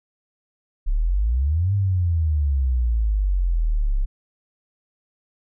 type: exponential two-way sweep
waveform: sine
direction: up then down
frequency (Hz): 32.7 to 101.8 to 32.7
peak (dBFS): -17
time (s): 0.86-4.06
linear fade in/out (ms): 20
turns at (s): 1.74
effects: none